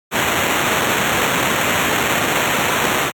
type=noise with sample-and-hold; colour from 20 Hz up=white; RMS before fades=-17 dBFS; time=0.11-3.12 s; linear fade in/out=50 ms; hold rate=4900 Hz; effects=high-pass 100 Hz 12 dB/octave + MP3 96 kbps